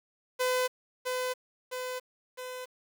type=tone with echo; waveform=sawtooth; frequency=506 Hz; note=B4; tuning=42 cents sharp; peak=-22 dBFS; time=0.39-0.68 s; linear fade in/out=20 ms; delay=660 ms; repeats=3; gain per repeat=-4 dB; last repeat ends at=2.66 s; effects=9-bit